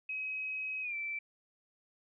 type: tone with pitch glide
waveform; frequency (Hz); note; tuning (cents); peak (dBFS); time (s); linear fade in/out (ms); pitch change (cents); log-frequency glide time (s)
sine; 2542 to 2331; D#7 to D7; +36 to -14; -35; 0.09-1.19; 5; -150; 0.82-0.95
effects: none